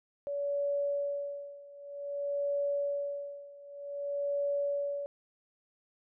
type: tone with tremolo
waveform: sine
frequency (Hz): 569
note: C#5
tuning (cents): +45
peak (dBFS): -28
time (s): 0.27-5.06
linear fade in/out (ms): 0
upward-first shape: sine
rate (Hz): 0.53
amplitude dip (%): 90
effects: none